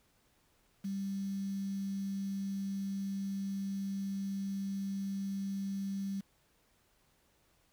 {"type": "tone with quantisation", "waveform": "sine", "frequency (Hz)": 196, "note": "G3", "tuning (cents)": 0, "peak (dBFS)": -34, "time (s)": [0.84, 6.21], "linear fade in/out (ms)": 10, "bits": 9, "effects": ["pink hiss -71 dBFS RMS until 7.72 s"]}